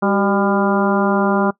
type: harmonic tone with a mistuned harmonic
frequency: 200.1 Hz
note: G3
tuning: 36 cents sharp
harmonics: 1 / 2 / 3 / 4 / 5 / 6 / 7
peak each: -17 / -20 / -22 / -23 / -24 / -25 / -25 dBFS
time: 0.02-1.51 s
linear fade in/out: 10 ms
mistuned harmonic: 2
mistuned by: -68 cents
effects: noise-tail reverb RT60 0.1 s tail -21 dB re dry